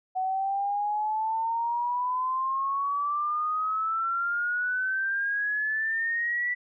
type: exponential sweep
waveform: sine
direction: up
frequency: 744 to 1971 Hz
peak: -25 dBFS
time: 0.15-6.55 s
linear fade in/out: 20 ms
effects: none